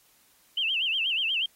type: tone with vibrato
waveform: sine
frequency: 2900 Hz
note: F#7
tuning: 35 cents flat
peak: -24 dBFS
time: 0.57-1.46 s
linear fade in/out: 5 ms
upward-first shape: sine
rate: 8.3 Hz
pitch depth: 180 cents each way
effects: white hiss -62 dBFS RMS until 1.55 s + AAC 48 kbps